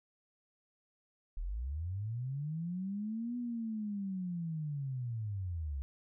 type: linear two-way sweep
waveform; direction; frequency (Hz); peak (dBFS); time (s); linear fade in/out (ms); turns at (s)
sine; up then down; 35.02 to 245.6 to 65.2; -35; 1.37-5.82; 0; 3.37
effects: none